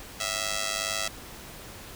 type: tone with amplitude modulation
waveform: 5% pulse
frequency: 657 Hz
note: E5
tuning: 6 cents flat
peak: -13 dBFS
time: 0.2-1.08 s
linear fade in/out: 5 ms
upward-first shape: sine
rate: 102 Hz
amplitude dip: 90%
effects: pink hiss -44 dBFS RMS until 1.95 s